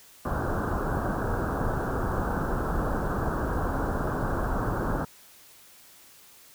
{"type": "low-pass noise", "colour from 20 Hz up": "pink", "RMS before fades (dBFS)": -28, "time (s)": [0.25, 5.05], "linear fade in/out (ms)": 5, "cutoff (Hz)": 1600, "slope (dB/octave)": 96, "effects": ["white hiss -53 dBFS RMS until 6.54 s"]}